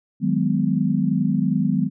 sine chord, G# minor seventh, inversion second, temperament equal with one note detuned, 155.56 / 185 / 207.7 / 250.4 Hz, D#3 / F#3 / G#3 / B3, 0 / 0 / 0 / +24 cents, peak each -24 / -22 / -23 / -23 dBFS, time 0.2-1.9 s, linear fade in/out 50 ms, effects none

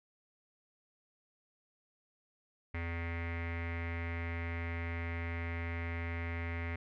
square tone with low-pass filter, 84.3 Hz, E2, 39 cents sharp, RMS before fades -38 dBFS, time 2.74-6.76 s, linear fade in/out 5 ms, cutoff 2100 Hz, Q 7.3, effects none

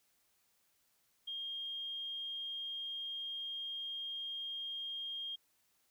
sine tone, 3225 Hz, G7, 48 cents sharp, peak -39 dBFS, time 1.27-5.36 s, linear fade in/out 10 ms, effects white hiss -75 dBFS RMS until 5.9 s

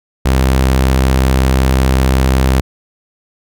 sawtooth tone, 65.41 Hz, C2, in tune, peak -5 dBFS, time 0.25-2.61 s, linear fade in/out 10 ms, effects none

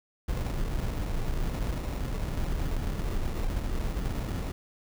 brown noise with sample-and-hold, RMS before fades -30 dBFS, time 0.28-4.52 s, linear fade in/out 5 ms, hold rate 1575 Hz, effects none

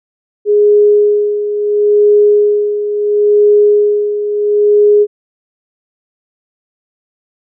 sine tone with tremolo, 415.3 Hz, G#4, in tune, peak -4 dBFS, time 0.45-5.07 s, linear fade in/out 50 ms, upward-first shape sine, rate 0.73 Hz, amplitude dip 65%, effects none

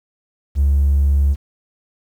triangle tone, 70.3 Hz, C#2, 25 cents sharp, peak -8 dBFS, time 0.55-1.36 s, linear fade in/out 50 ms, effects tanh soft clip ceiling -8 dBFS + 8-bit

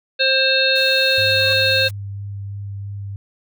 harmonic tone, 530 Hz, C5, 22 cents sharp, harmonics 1 / 3 / 5 / 7 / 8, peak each -20 / -20 / -20 / -20 / -20 dBFS, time 0.19-1.89 s, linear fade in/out 20 ms
white band-stop noise, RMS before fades -37 dBFS, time 0.75-1.91 s, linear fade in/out 10 ms, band 170 to 480 Hz, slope 96 dB/octave
sine tone with vibrato, 100 Hz, G2, 35 cents sharp, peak -26 dBFS, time 1.18-3.16 s, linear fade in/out 0 ms, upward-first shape sine, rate 3 Hz, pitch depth 12 cents each way
20% pulse tone with exponential growth, 558 Hz, C#5, 11 cents sharp, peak -24 dBFS, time 1.21-1.53 s, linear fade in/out 1 ms, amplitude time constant 68 ms
effects none

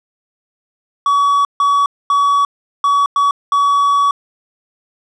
triangle tone bursts at uneven times, 1133 Hz, C#6, 37 cents sharp, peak -8 dBFS, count 6, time 1.06-1.45 / 1.6-1.86 / 2.1-2.45 / 2.84-3.06 / 3.16-3.31 / 3.52-4.11 s, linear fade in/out 2 ms, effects resampled to 24000 Hz

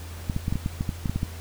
clicks, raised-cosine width 5 ms, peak -13 dBFS, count 12, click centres 0.298 / 0.364 / 0.481 / 0.525 / 0.556 / 0.661 / 0.809 / 0.892 / 1.058 / 1.096 / 1.16 / 1.231 s, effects added 84 Hz sine -36 dBFS peak until 1.4 s + pink hiss -44 dBFS RMS until 1.4 s

